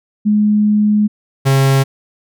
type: tone pair in turn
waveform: sine / 45% pulse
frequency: 210 / 135.51 Hz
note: G#3 / C#3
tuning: +19 / -39 cents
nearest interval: minor sixth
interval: 758 cents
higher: first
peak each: -9 dBFS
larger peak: neither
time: 0.25-1.08 / 1.45-1.84 s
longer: first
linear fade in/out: 20 ms
effects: none